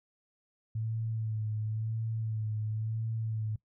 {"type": "tone with vibrato", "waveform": "sine", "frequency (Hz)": 110, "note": "A2", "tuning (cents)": 0, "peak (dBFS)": -31, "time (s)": [0.75, 3.56], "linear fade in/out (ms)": 5, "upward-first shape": "sine", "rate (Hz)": 0.96, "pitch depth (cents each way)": 38, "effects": ["noise-tail reverb RT60 0.1 s tail -20 dB re dry"]}